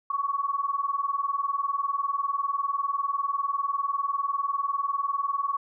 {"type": "tone pair together", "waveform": "sine", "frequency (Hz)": [1108.7, 1128.7], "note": ["C#6", "C#6"], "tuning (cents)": [0, 31], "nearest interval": "unison", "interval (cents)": 31, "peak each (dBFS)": -28, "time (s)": [0.1, 5.57], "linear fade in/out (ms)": 5, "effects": []}